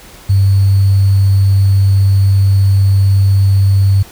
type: tone with sample-and-hold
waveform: sine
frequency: 97.8 Hz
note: G2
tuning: 4 cents flat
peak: -6 dBFS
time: 0.29-4.03 s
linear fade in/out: 10 ms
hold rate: 4410 Hz
effects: pink hiss -37 dBFS RMS until 4.11 s